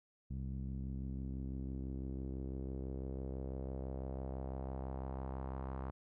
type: tone with low-pass filter sweep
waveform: sawtooth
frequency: 66 Hz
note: C2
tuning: 16 cents sharp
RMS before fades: -42 dBFS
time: 0.3-5.91 s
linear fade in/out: 10 ms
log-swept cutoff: 180 to 1100 Hz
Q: 1.9
effects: none